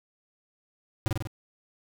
square tone with echo, 110 Hz, A2, in tune, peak -22 dBFS, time 1.06-1.08 s, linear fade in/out 0 ms, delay 48 ms, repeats 4, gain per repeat -3 dB, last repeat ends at 1.272 s, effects none

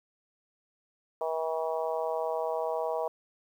harmonic tone, 160.9 Hz, E3, 42 cents flat, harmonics 3 / 4 / 5 / 6 / 7, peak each -33 / -32 / -37 / -37 / -43 dBFS, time 1.21-3.08 s, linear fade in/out 2 ms, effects 10-bit

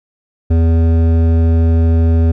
sine tone with hard clipping, 82.41 Hz, E2, in tune, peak -10 dBFS, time 0.5-2.32 s, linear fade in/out 10 ms, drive 12 dB, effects none

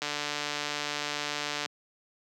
click train, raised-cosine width 0.2 ms, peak -14 dBFS, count 242, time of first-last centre 0.02-1.659 s, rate 147 Hz, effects high-pass 200 Hz 12 dB/octave

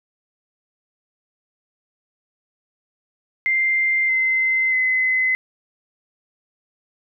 sine tone with pitch steps, 2093 / 2065 / 2038 Hz, C7 / C7 / C7, 0 / -23 / -46 cents, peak -16 dBFS, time 3.46-5.35 s, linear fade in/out 0 ms, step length 630 ms, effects none

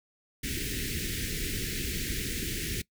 pink band-stop noise, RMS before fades -33 dBFS, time 0.43-2.82 s, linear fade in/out 10 ms, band 430 to 1700 Hz, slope 48 dB/octave, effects noise-tail reverb RT60 0.1 s tail -21 dB re dry

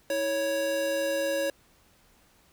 square tone pair together, 323.9 / 554.4 Hz, E4 / C#5, -30 / 0 cents, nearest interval major sixth, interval 930 cents, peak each -36 / -27 dBFS, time 0.1-1.5 s, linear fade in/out 2 ms, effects pink hiss -62 dBFS RMS until 2.52 s

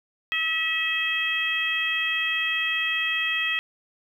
harmonic tone, 645 Hz, E5, 38 cents flat, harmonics 2 / 3 / 4 / 5, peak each -36 / -27 / -26 / -29 dBFS, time 0.32-3.59 s, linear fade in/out 0 ms, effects 9-bit

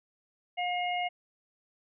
harmonic tone, 714 Hz, F5, 38 cents sharp, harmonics 1 / 3 / 4, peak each -30 / -35 / -38 dBFS, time 0.57-1.09 s, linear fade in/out 20 ms, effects none

